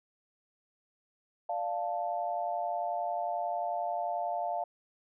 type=chord; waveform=sine; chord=D minor; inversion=none; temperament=equal; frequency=587.3 / 698.5 / 880 Hz; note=D5 / F5 / A5; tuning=0 / 0 / 0 cents; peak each=-38 / -32 / -37 dBFS; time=1.49-4.64 s; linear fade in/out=5 ms; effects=none